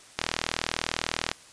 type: click train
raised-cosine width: 0.2 ms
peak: -7 dBFS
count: 46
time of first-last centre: 0.19-1.315 s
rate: 40 Hz
effects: white hiss -51 dBFS RMS until 1.52 s + resampled to 22050 Hz